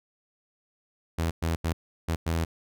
sawtooth tone bursts at uneven times, 82.41 Hz, E2, in tune, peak -21 dBFS, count 5, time 1.18-1.31 / 1.42-1.56 / 1.64-1.73 / 2.08-2.16 / 2.26-2.45 s, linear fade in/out 10 ms, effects none

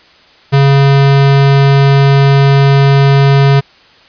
square tone, 138.59 Hz, C#3, in tune, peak -5 dBFS, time 0.52-3.61 s, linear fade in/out 20 ms, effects white hiss -43 dBFS RMS until 4.08 s + resampled to 11025 Hz

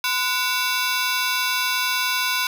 15% pulse ring-modulated tone, 1241 Hz, D#6, 5 cents flat, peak -11 dBFS, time 0.04-2.47 s, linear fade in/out 2 ms, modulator 226 Hz, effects none

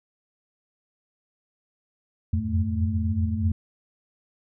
sine tone cluster, 84.2 / 88.5 / 92.1 / 106.2 / 219.4 Hz, E2 / F2 / F#2 / G#2 / A3, +37 / +23 / -7 / +39 / -5 cents, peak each -28 / -27 / -29 / -32 / -28 dBFS, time 2.33-3.52 s, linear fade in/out 5 ms, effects none

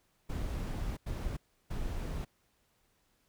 brown noise bursts at uneven times, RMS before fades -36 dBFS, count 3, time 0.29-0.97 / 1.06-1.37 / 1.7-2.25 s, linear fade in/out 10 ms, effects pink hiss -73 dBFS RMS until 3.28 s

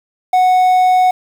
triangle tone with quantisation, 737 Hz, F#5, 7 cents flat, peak -6 dBFS, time 0.33-1.11 s, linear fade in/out 5 ms, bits 6, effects none

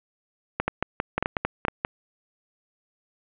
clicks, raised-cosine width 0.5 ms, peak -8 dBFS, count 12, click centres 0.6 / 0.68 / 0.826 / 1.001 / 1.18 / 1.226 / 1.259 / 1.368 / 1.45 / 1.651 / 1.683 / 1.849 s, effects resampled to 8000 Hz + 8-bit

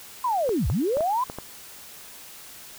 sine linear two-way sweep, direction down then up, 1045 to 51.91 to 1045 Hz, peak -21 dBFS, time 0.24-1.24 s, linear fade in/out 5 ms, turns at 0.68 s
clicks, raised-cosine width 1 ms, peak -19 dBFS, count 6, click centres 0.492 / 0.7 / 0.97 / 1.007 / 1.299 / 1.386 s
effects white hiss -44 dBFS RMS until 2.78 s

